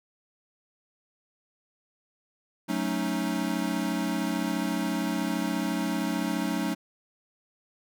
square chord, D# half-diminished seventh, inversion first, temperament equal, 185 / 220 / 277.2 / 311.1 Hz, F#3 / A3 / C#4 / D#4, 0 / 0 / 0 / 0 cents, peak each -33 dBFS, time 2.68-6.75 s, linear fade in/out 20 ms, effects none

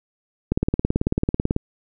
click train, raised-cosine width 3 ms, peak -6 dBFS, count 20, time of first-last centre 0.52-1.564 s, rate 18.2 Hz, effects none

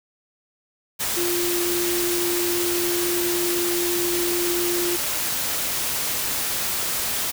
sine tone in noise, 349.2 Hz, F4, in tune, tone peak -23 dBFS, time 1.16-4.97 s, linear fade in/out 20 ms, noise white, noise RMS -25 dBFS, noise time 0.99-7.32 s, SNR -1 dB, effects none

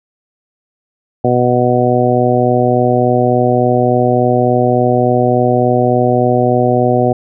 harmonic tone, 123.47 Hz, B2, in tune, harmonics 1 / 2 / 3 / 4 / 5 / 6, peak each -16 / -16 / -16 / -16 / -16 / -16 dBFS, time 1.24-7.13 s, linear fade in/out 5 ms, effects none

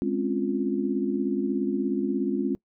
sine chord, Db major seventh, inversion second, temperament equal with one note detuned, 207.7 / 260.4 / 277.2 / 349.2 Hz, Ab3 / C4 / Db4 / F4, 0 / -8 / 0 / 0 cents, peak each -29 dBFS, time 0.02-2.55 s, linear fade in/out 0 ms, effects noise-tail reverb RT60 0.1 s tail -23 dB re dry

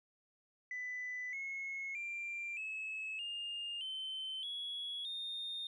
sine tone with pitch steps, 1995 / 2176 / 2372 / 2587 / 2821 / 3077 / 3355 / 3659 Hz, B6 / C#7 / D7 / E7 / F7 / G7 / G#7 / A#7, +17 / -33 / +17 / -33 / +17 / -33 / +17 / -33 cents, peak -38 dBFS, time 0.71-5.67 s, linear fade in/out 2 ms, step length 620 ms, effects tanh soft clip ceiling -36 dBFS

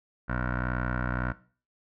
15% pulse tone with low-pass filter, 61.74 Hz, B1, in tune, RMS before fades -30 dBFS, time 0.28-1.33 s, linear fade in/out 20 ms, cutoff 1500 Hz, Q 5.6, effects noise-tail reverb RT60 0.4 s tail -17 dB re dry

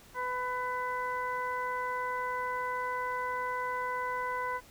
harmonic tone, 500 Hz, B4, 21 cents sharp, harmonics 1 / 2 / 3 / 4, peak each -39 / -33 / -39 / -41 dBFS, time 0.14-4.61 s, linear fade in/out 50 ms, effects pink hiss -56 dBFS RMS until 4.7 s

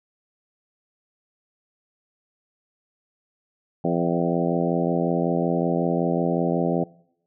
harmonic tone with a mistuned harmonic, 85.4 Hz, F2, 38 cents flat, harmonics 2 / 3 / 4 / 5 / 6 / 7 / 8 / 9, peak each -25 / -27 / -28 / -29 / -30 / -30 / -31 / -32 dBFS, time 3.84-6.84 s, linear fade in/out 5 ms, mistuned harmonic 8, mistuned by -20 cents, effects noise-tail reverb RT60 0.7 s tail -22 dB re dry

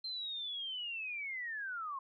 sine linear sweep, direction down, 4161 to 1046.5 Hz, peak -38 dBFS, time 0.04-1.99 s, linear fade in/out 5 ms, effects none

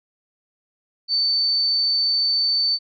sine tone, 4537 Hz, C#8, 39 cents sharp, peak -17 dBFS, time 1.08-2.79 s, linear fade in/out 50 ms, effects none

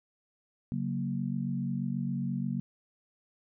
sine chord, F# major, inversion second, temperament equal, 138.59 / 185 / 233.1 Hz, C#3 / F#3 / A#3, 0 / 0 / 0 cents, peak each -34 / -34 / -34 dBFS, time 0.72-2.6 s, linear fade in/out 0 ms, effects none

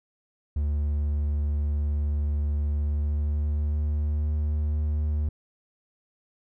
triangle tone with pitch glide, 73.42 to 75.35 Hz, D2 to D2, 0 to +45 cents, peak -21 dBFS, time 0.56-5.29 s, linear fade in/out 5 ms, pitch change +45 cents, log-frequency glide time 2.77-4.34 s, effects none

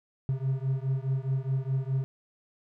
triangle beating tone pair, 131.2 / 136 Hz, C3 / C#3, +5 / -33 cents, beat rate 4.8 Hz, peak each -27 / -28 dBFS, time 0.29-2.04 s, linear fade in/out 0 ms, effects none

